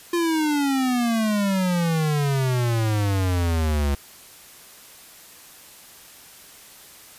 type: exponential sweep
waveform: square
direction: down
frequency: 349.2 to 69.3 Hz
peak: -20 dBFS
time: 0.13-3.95 s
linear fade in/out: 5 ms
effects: white hiss -46 dBFS RMS until 7.18 s + resampled to 32000 Hz